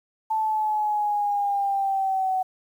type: linear sweep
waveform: sine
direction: down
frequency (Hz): 880 to 748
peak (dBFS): -21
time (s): 0.3-2.43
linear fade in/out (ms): 10
effects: 9-bit